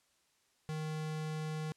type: tone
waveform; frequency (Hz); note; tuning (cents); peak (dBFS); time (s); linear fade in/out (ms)
square; 155.56; D#3; 0; -37; 0.69-1.72; 0
effects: white hiss -73 dBFS RMS until 1.76 s + low-pass 9000 Hz 12 dB/octave